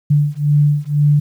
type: beating tone pair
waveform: sine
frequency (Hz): 145.8 / 147.8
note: D3 / D3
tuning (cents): -12 / +11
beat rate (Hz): 2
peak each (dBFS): -14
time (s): 0.1-1.2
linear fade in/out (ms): 10
effects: 8-bit